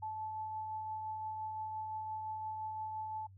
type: tone with tremolo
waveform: sine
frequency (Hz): 870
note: A5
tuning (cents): -20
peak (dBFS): -37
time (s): 0.02-3.27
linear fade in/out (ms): 10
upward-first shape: triangle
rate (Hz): 5.8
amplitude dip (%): 30
effects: noise-tail reverb RT60 0.1 s tail -26 dB re dry + added 96 Hz sine -54 dBFS peak until 3.37 s